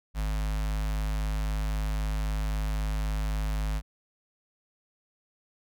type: tone with notch filter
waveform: square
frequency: 51.9 Hz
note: G#1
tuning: in tune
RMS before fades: -29 dBFS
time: 0.14-3.82 s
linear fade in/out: 50 ms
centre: 370 Hz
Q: 0.99
effects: none